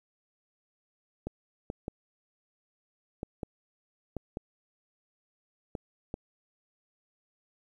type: clicks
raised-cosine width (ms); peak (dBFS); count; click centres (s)
2; -21; 9; 1.27 / 1.701 / 1.881 / 3.231 / 3.432 / 4.167 / 4.371 / 5.752 / 6.141
effects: 10-bit

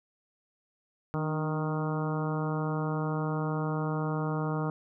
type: harmonic tone with a mistuned harmonic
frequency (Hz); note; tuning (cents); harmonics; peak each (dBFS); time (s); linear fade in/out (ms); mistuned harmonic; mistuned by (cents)
155.56; D#3; 0; 1 / 2 / 3 / 4 / 5 / 6 / 7 / 8 / 9; -30 / -36 / -37 / -41 / -41 / -42 / -42 / -41 / -45; 1.14-4.7; 0; 2; -45
effects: none

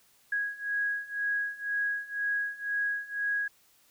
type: beating tone pair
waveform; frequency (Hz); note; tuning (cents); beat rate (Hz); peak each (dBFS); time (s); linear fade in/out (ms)
sine; 1653 / 1655; G#6 / G#6; -9 / -6; 2; -33 / -31; 0.32-3.48; 5
effects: white hiss -64 dBFS RMS until 3.9 s

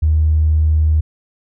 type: tone with tanh clipping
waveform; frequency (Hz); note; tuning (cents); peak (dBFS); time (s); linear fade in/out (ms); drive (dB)
triangle; 77.78; D#2; 0; -10; 0.02-1.01; 10; 4
effects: none

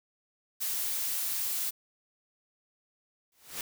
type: noise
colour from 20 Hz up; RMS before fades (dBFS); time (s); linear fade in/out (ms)
blue; -32; 0.6-1.71; 20
type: noise with exponential growth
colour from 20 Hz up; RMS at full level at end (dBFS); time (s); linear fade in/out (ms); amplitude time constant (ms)
white; -33; 3.32-3.61; 1; 61
effects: none

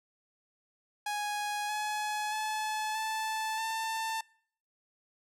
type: tone with pitch steps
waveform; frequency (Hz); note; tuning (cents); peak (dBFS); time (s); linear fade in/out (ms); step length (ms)
sawtooth; 830.6 / 845.6 / 860.9 / 876.4 / 892.3; G#5 / G#5 / A5 / A5 / A5; 0 / +31 / -38 / -7 / +24; -28; 1.06-4.21; 5; 630
effects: noise-tail reverb RT60 0.6 s tail -25 dB re dry + low-pass 12000 Hz 12 dB/octave

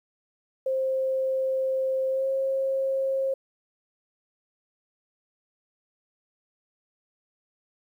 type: tone with pitch glide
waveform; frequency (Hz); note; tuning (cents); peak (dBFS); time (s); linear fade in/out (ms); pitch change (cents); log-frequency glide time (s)
sine; 527 to 536.2; C5 to C5; +12 to +42; -23; 0.66-3.34; 5; +30; 2.1-2.27
effects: 10-bit

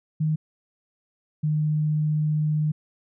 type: tone pair in turn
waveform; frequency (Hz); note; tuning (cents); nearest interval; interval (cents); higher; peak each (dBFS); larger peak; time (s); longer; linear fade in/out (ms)
sine; 155.4 / 152.55; D#3 / D#3; -2 / -34; unison; 32; first; -20; neither; 0.2-0.36 / 1.43-2.72; second; 10
effects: none

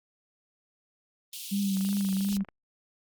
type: high-pass noise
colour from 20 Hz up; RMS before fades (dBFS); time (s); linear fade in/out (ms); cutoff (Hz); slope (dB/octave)
pink; -39; 1.33-2.37; 2; 2800; 48
type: tone with vibrato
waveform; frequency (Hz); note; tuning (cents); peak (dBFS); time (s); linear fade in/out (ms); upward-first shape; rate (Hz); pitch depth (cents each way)
sine; 196; G3; 0; -25; 1.51-2.44; 20; triangle; 2.8; 52
type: click train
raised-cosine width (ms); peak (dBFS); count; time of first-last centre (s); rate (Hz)
0.5; -31; 19; 1.77-2.487; 25.1
effects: Opus 24 kbps

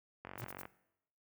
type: click train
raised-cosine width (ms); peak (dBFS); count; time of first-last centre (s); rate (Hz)
0.5; -30; 20; 0.25-0.654; 47
type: tone with exponential growth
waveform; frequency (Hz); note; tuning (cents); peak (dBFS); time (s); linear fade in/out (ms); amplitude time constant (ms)
square; 116.7; A#2; +2; -39; 0.33-0.44; 0; 23
type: noise bursts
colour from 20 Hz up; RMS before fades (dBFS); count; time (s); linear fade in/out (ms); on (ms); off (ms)
violet; -49; 3; 0.38-0.618; 2; 34; 68
effects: noise-tail reverb RT60 0.8 s tail -18 dB re dry + high-pass 60 Hz 12 dB/octave

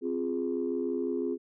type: chord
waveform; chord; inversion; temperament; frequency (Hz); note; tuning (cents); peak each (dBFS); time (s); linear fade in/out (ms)
sine; F minor; second; equal; 261.6 / 349.2 / 415.3; C4 / F4 / Ab4; 0 / 0 / 0; -32; 0.01-1.38; 50
effects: tanh soft clip ceiling -20 dBFS

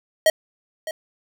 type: tone with echo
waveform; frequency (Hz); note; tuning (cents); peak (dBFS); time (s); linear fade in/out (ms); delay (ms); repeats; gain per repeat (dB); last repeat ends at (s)
square; 633; D#5; +30; -13; 0.26-0.3; 2; 610; 1; -14; 0.91
effects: none

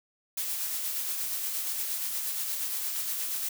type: noise with tremolo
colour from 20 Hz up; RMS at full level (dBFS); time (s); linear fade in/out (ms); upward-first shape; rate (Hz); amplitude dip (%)
blue; -31; 0.37-3.49; 5; sine; 8.5; 30
effects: none

